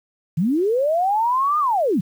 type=linear two-way sweep; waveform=sine; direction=up then down; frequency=145.2 to 1235 to 145.2 Hz; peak=-16 dBFS; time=0.37-2.01 s; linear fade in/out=10 ms; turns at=1.59 s; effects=8-bit